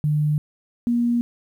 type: tone pair in turn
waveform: sine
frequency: 150 / 238.1 Hz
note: D3 / A#3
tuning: +37 / +37 cents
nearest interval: minor sixth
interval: 800 cents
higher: second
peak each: -17 dBFS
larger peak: neither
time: 0.04-0.38 / 0.87-1.21 s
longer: neither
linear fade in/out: 0 ms
effects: 9-bit